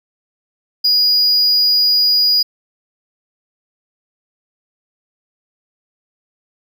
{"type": "tone", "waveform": "triangle", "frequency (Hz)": 4900, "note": "D#8", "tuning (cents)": -27, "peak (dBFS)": -9, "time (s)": [0.84, 2.43], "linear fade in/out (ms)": 10, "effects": []}